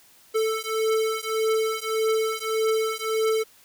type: beating tone pair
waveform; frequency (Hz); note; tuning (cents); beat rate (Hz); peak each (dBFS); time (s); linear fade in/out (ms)
square; 440 / 441.7; A4 / A4; 0 / +7; 1.7; -26; 0.34-3.44; 20
effects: white hiss -55 dBFS RMS until 3.64 s